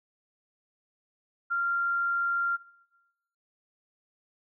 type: tone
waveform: sine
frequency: 1387 Hz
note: F6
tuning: 12 cents flat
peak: -25 dBFS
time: 1.5-2.57 s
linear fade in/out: 20 ms
effects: noise-tail reverb RT60 1.0 s tail -19 dB re dry